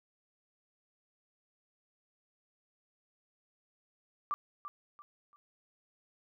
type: tone with echo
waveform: sine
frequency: 1174.7 Hz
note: D6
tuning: in tune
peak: -30 dBFS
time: 4.31-4.34 s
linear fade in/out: 0 ms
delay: 340 ms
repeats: 3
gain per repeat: -10 dB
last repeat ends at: 5.36 s
effects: none